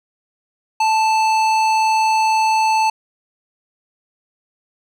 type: tone with hard clipping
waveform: sine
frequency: 879 Hz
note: A5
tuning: 2 cents flat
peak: -15 dBFS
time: 0.8-2.9 s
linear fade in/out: 5 ms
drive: 14 dB
effects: none